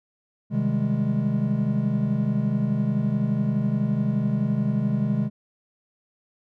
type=chord; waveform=triangle; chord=Ab major seventh; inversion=first; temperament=equal; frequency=130.81 / 155.56 / 196 / 207.7 Hz; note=C3 / Eb3 / G3 / Ab3; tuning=0 / 0 / 0 / 0 cents; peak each=-24 / -26 / -28 / -22 dBFS; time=0.5-5.3 s; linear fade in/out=50 ms; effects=none